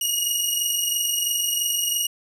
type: tone pair together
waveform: 15% pulse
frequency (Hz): 2869 / 2892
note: F7 / F#7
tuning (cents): +46 / -40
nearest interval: unison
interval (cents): 14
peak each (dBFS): -17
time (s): 0.01-2.07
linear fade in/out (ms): 5
effects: none